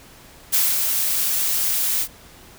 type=noise with ADSR envelope; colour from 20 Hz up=blue; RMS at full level=-17 dBFS; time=0.52-2.08 s; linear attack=20 ms; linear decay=210 ms; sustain=-4 dB; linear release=67 ms; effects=pink hiss -46 dBFS RMS until 2.58 s